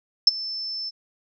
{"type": "tone with ADSR envelope", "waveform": "sine", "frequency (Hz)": 5290, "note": "E8", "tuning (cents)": 5, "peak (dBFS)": -7, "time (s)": [0.27, 0.91], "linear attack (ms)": 4, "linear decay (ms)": 23, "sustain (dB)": -21, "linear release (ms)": 28, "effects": []}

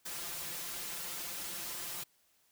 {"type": "noise with comb filter", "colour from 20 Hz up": "white", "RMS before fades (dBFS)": -41, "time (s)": [0.05, 2.04], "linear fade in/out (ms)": 10, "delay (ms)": 5.8, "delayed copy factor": 0.95, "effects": ["white hiss -71 dBFS RMS until 2.51 s"]}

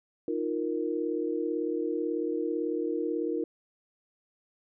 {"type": "chord", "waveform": "sine", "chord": "Eb suspended second", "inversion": "none", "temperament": "equal", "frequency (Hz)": [311.1, 349.2, 466.2], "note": ["Eb4", "F4", "Bb4"], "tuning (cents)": [0, 0, 0], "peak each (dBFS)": -32, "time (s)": [0.28, 3.44], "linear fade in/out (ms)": 2, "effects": []}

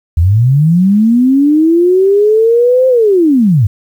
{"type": "linear two-way sweep", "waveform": "sine", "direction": "up then down", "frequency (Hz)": [77.2, 523.3, 91.2], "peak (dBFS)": -5, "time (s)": [0.17, 3.67], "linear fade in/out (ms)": 5, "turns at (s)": 2.88, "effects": ["7-bit"]}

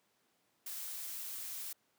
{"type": "noise", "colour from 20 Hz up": "blue", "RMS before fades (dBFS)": -43, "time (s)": [0.66, 1.73], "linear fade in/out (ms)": 5, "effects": ["pink hiss -75 dBFS RMS until 1.98 s", "high-pass 200 Hz 12 dB/octave"]}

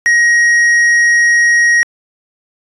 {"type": "tone with tanh clipping", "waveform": "sine", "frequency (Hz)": 1887, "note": "A#6", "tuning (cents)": 21, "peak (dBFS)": -8, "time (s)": [0.06, 1.83], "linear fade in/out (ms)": 0, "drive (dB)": 7, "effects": ["resampled to 24000 Hz"]}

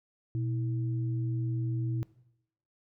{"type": "tone pair together", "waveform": "sine", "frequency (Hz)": [120.9, 322.8], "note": ["B2", "E4"], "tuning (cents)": [-36, -36], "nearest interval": "octave + perfect fourth", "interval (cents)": 1700, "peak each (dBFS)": [-29, -39], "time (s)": [0.35, 2.03], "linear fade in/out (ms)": 0, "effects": ["noise-tail reverb RT60 0.8 s tail -19 dB re dry"]}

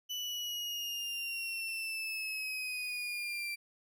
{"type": "linear sweep", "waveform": "35% pulse", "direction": "down", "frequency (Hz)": [2985, 2349], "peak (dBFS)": -34, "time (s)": [0.09, 3.56], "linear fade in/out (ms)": 20, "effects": []}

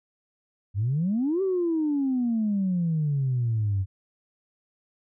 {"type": "exponential two-way sweep", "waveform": "sine", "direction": "up then down", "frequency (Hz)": [93, 392, 93], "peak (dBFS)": -21, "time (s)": [0.74, 3.86], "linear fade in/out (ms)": 50, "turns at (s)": 1.42, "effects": ["tanh soft clip ceiling -18 dBFS"]}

